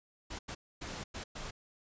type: noise bursts at uneven times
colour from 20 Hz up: pink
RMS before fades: -42 dBFS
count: 5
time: 0.3-0.39 / 0.48-0.55 / 0.81-1.04 / 1.14-1.24 / 1.35-1.51 s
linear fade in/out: 10 ms
effects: resampled to 16000 Hz